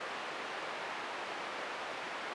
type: band-pass noise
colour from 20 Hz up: pink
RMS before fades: -41 dBFS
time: 0-2.34 s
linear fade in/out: 10 ms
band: 550 to 2500 Hz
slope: 12 dB/octave
effects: resampled to 24000 Hz